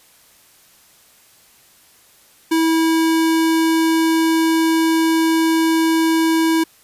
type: tone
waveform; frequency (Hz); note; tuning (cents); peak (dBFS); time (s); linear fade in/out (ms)
square; 324.9; E4; -25; -14; 2.51-6.64; 10
effects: white hiss -51 dBFS RMS until 6.83 s + resampled to 32000 Hz